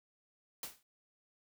white noise with exponential decay, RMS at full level -39 dBFS, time 0.63-0.83 s, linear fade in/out 2 ms, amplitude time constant 42 ms, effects none

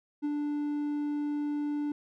triangle tone with ADSR envelope, 293.7 Hz, D4, in tune, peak -25 dBFS, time 0.22-1.92 s, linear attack 27 ms, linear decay 37 ms, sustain -2 dB, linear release 3 ms, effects none

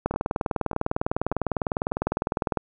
two click trains, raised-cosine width 1 ms, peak -9 / -23 dBFS, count 51 / 4, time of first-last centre 0.06-2.573 / 0.14-1.915 s, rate 19.9 / 1.69 Hz, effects none

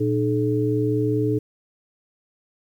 sine tone cluster, 118.2 / 303.3 / 428.1 Hz, A#2 / D#4 / A4, +24 / -44 / -47 cents, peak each -23 dBFS, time 0-1.39 s, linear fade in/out 10 ms, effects 9-bit

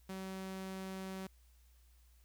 sawtooth tone, 190 Hz, F#3, 46 cents sharp, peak -38 dBFS, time 0.09-1.27 s, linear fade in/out 5 ms, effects added 60 Hz sine -62 dBFS peak until 2.24 s + white hiss -73 dBFS RMS until 2.24 s

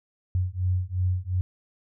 sine beating tone pair, 90.1 / 92.9 Hz, F#2 / F#2, -45 / +7 cents, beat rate 2.8 Hz, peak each -26 dBFS, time 0.35-1.41 s, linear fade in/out 0 ms, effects none

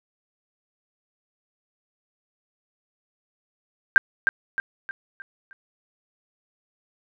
sine tone with echo, 1576 Hz, G6, 9 cents sharp, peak -8 dBFS, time 3.96-3.98 s, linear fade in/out 0 ms, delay 310 ms, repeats 5, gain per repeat -7 dB, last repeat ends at 5.53 s, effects none

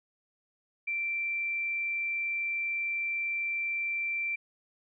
sine tone, 2349 Hz, D7, in tune, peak -29 dBFS, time 0.87-4.36 s, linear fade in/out 10 ms, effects none

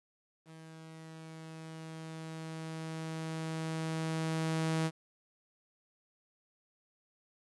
sawtooth tone with level ramp, 160.5 Hz, E3, 46 cents flat, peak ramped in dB -46 to -25 dBFS, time 0.45-4.91 s, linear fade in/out 50 ms, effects resampled to 24000 Hz + 11-bit

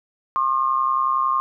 sine tone pair together, 1069.1 / 1200 Hz, C6 / D6, +37 / +37 cents, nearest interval major second, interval 200 cents, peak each -19 / -22 dBFS, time 0.36-1.4 s, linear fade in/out 0 ms, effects none

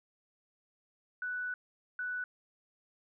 sine tone bursts at uneven times, 1485 Hz, F#6, 6 cents sharp, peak -34 dBFS, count 2, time 1.22-1.54 / 1.99-2.24 s, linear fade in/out 2 ms, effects none

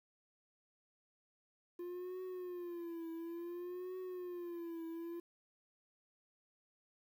triangle tone with vibrato, 349.2 Hz, F4, in tune, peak -40 dBFS, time 1.79-5.2 s, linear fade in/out 5 ms, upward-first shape triangle, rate 0.57 Hz, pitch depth 110 cents each way, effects 11-bit

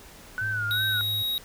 sine tone with vibrato, 1480 Hz, F#6, in tune, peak -26 dBFS, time 0.38-1.01 s, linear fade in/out 0 ms, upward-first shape sine, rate 2.6 Hz, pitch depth 87 cents each way
sine tone with pitch glide, 106.4 to 103.97 Hz, G#2 to G#2, +42 to +2 cents, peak -33 dBFS, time 0.41-1.23 s, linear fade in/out 10 ms, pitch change -40 cents, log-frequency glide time 0.54-0.9 s
square tone, 3800 Hz, A#7, 33 cents sharp, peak -26 dBFS, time 0.71-1.38 s, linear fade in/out 0 ms
effects pink hiss -48 dBFS RMS until 1.44 s

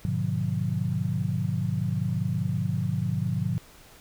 sine chord, G# diminished seventh, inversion none, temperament just, 103.83 / 124.59 / 149.51 / 179.41 Hz, G#2 / B2 / D3 / F3, 0 / +16 / +31 / +47 cents, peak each -30 dBFS, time 0.05-3.58 s, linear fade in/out 0 ms, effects pink hiss -52 dBFS RMS until 4 s

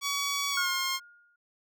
10% pulse tone with pitch glide, 1131 to 1067.5 Hz, C#6 to C6, +34 to +34 cents, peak -20 dBFS, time 0.01-1 s, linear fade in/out 50 ms, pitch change -100 cents, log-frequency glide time 0.51-0.68 s
sine tone with exponential decay, 1424 Hz, F6, 33 cents sharp, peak -26 dBFS, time 0.57-1.36 s, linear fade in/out 5 ms, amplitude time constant 170 ms
effects none

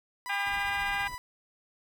30% pulse tone with tremolo, 990 Hz, B5, 4 cents sharp, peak -33 dBFS, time 0.26-1.18 s, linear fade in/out 0 ms, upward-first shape sine, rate 15 Hz, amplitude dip 40%
harmonic tone, 401.7 Hz, G4, 42 cents sharp, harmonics 2 / 3 / 4 / 5 / 6 / 7 / 8 / 9, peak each -34 / -41 / -33 / -35 / -37 / -41 / -47 / -48 dBFS, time 0.29-1.08 s, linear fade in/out 10 ms
brown noise, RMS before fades -47 dBFS, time 0.46-1.15 s, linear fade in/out 5 ms
effects none

